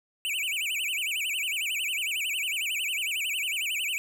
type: tone with vibrato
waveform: square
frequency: 2624 Hz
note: E7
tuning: 9 cents flat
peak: -28 dBFS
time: 0.25-3.98 s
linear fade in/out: 0 ms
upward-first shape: sine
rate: 11 Hz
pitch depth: 270 cents each way
effects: none